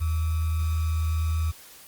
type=tone with sample-and-hold; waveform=sine; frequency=80.1 Hz; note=E2; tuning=49 cents flat; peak=-22 dBFS; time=0-1.52 s; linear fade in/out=20 ms; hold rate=1225 Hz; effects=white hiss -48 dBFS RMS until 1.87 s + Opus 32 kbps